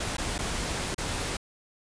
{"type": "noise with dropouts", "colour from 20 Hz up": "pink", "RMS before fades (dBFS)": -31, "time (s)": [0, 1.37], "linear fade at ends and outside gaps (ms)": 5, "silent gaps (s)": [[0.169, 0.181], [0.381, 0.388], [0.946, 0.98]], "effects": ["resampled to 22050 Hz"]}